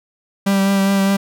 45% pulse tone with vibrato, 196 Hz, G3, in tune, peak -13 dBFS, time 0.46-1.17 s, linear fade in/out 10 ms, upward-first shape triangle, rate 4.9 Hz, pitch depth 19 cents each way, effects none

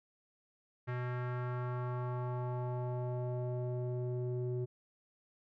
square tone with low-pass filter sweep, 124 Hz, B2, 7 cents sharp, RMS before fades -37 dBFS, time 0.87-4.66 s, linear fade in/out 20 ms, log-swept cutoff 1800 to 380 Hz, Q 2.2, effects none

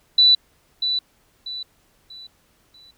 sine tone with echo, 3970 Hz, B7, 8 cents sharp, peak -10 dBFS, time 0.18-0.35 s, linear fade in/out 5 ms, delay 640 ms, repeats 4, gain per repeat -9 dB, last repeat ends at 2.91 s, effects pink hiss -61 dBFS RMS until 2.97 s

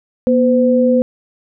sine tone pair together, 240.7 / 510 Hz, B3 / C5, -44 / -44 cents, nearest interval octave + minor second, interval 1300 cents, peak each -12 dBFS, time 0.27-1.02 s, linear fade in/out 0 ms, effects none

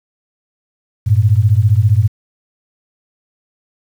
sine beating tone pair, 98 / 113 Hz, G2 / A2, 0 / +47 cents, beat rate 15 Hz, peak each -11 dBFS, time 1.06-2.08 s, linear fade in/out 20 ms, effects 7-bit

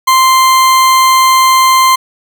40% pulse tone, 1045 Hz, C6, 2 cents flat, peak -4 dBFS, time 0.07-1.96 s, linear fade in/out 10 ms, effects 7-bit

